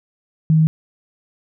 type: tone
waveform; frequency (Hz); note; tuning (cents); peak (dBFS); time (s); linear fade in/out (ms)
sine; 158.1; D#3; +28; -10; 0.5-0.67; 0
effects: none